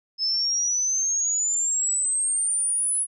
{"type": "exponential sweep", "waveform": "sine", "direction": "up", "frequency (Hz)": [5180, 10330], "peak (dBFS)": -21, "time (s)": [0.18, 3.07], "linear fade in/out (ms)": 50, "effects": []}